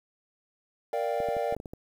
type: chord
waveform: triangle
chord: G minor seventh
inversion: first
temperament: equal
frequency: 466.2 / 587.3 / 698.5 / 784 Hz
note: Bb4 / D5 / F5 / G5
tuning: 0 / 0 / 0 / 0 cents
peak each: -30 / -29 / -31 / -33 dBFS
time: 0.93-1.55 s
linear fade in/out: 2 ms
type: clicks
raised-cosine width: 2 ms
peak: -26 dBFS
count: 8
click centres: 1.203 / 1.287 / 1.367 / 1.525 / 1.566 / 1.601 / 1.658 / 1.735 s
effects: 9-bit